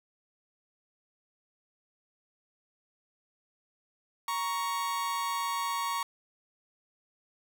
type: tone pair together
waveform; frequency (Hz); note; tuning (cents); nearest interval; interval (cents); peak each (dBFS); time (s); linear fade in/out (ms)
40% pulse; 936.5 / 1113; A#5 / C#6; +8 / +7; minor third; 299; -33 / -31; 4.28-6.03; 2
effects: none